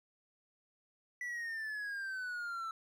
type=exponential sweep; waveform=triangle; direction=down; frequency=1976 to 1318.5 Hz; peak=-36 dBFS; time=1.21-2.71 s; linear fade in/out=2 ms; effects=none